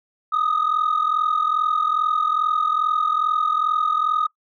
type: tone pair together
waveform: sine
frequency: 1223.6 / 1266 Hz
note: D#6 / D#6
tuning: -29 / +30 cents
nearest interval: minor second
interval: 59 cents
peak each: -19 dBFS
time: 0.32-4.27 s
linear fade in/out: 10 ms
effects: noise-tail reverb RT60 0.1 s tail -21 dB re dry + tanh soft clip ceiling -14 dBFS